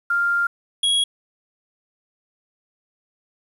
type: tone pair in turn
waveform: sine / square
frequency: 1396.9 / 3316 Hz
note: F6 / G#7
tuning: 0 / -3 cents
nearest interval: octave + minor third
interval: 1497 cents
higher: second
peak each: -17 dBFS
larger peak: neither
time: 0.1-0.47 / 0.83-1.04 s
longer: first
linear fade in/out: 5 ms
effects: resampled to 32000 Hz + 8-bit